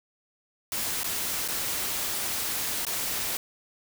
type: noise with dropouts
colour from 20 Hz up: white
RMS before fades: -30 dBFS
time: 0.72-3.37 s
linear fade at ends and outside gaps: 1 ms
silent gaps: 1.033-1.043 / 1.478-1.485 / 2.851-2.867 s
effects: none